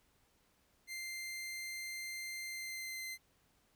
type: tone with pitch glide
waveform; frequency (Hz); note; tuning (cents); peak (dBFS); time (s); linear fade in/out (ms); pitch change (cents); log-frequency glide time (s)
sawtooth; 2090 to 2071; C7 to C7; -2 to -18; -38; 0.87-3.18; 50; -16; 2.47-3.04
effects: pink hiss -73 dBFS RMS until 3.75 s